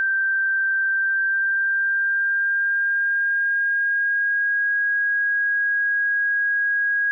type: tone with pitch glide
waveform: sine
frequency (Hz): 1568 to 1644.1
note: G6 to G#6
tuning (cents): 0 to -18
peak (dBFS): -18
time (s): 0-7.11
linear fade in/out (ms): 0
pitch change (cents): +82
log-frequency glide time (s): 0.87-4.77
effects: none